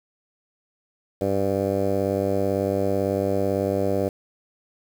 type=tone with low-pass filter; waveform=10% pulse; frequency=98 Hz; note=G2; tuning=in tune; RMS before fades=-23 dBFS; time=1.21-4.09 s; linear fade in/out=5 ms; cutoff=580 Hz; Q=2.9; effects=7-bit